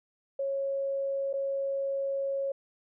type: tone with dropouts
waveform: sine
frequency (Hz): 549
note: C#5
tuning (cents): -17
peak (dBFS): -28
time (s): 0.39-2.52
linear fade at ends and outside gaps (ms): 5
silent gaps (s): 1.33-1.337
effects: none